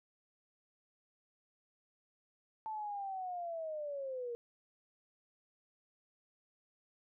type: linear sweep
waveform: sine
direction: down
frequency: 883 to 466.2 Hz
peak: -38 dBFS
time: 2.66-4.35 s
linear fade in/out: 0 ms
effects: none